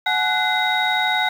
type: tone cluster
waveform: sine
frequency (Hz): 738 / 850 / 1486 / 2058 / 3785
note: F#5 / G#5 / F#6 / C7 / A#7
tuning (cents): -5 / +40 / +7 / -29 / +26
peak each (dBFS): -23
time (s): 0.06-1.29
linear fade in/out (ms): 5
effects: tanh soft clip ceiling -8 dBFS + 7-bit